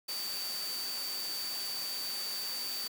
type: tone in noise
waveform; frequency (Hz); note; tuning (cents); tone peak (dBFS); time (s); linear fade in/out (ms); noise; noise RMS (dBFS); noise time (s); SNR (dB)
sine; 4595; D8; -39; -36; 0.08-2.88; 10; white; -41; 0.08-2.88; +2
effects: high-pass 200 Hz 12 dB/octave